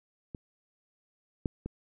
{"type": "clicks", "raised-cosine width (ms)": 3, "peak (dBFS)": [-26, -16, -23], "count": 3, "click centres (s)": [0.348, 1.458, 1.66], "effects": []}